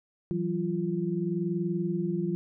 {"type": "tone cluster", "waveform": "sine", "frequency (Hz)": [166.1, 186.8, 345.5], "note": ["E3", "F#3", "F4"], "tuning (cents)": [13, 17, -19], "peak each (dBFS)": -31, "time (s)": [0.31, 2.35], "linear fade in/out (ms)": 0, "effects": []}